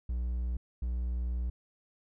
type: tone pair in turn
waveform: triangle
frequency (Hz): 60.6 / 60.6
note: B1 / B1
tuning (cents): -32 / -32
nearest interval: unison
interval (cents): 0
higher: neither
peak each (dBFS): -28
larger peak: neither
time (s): 0.09-0.57 / 0.82-1.5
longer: second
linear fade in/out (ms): 5
effects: none